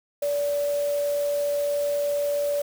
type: tone in noise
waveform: sine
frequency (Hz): 577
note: D5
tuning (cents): -31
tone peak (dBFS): -22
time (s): 0.22-2.62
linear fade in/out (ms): 5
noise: white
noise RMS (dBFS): -40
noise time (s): 0.22-2.62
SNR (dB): +15
effects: none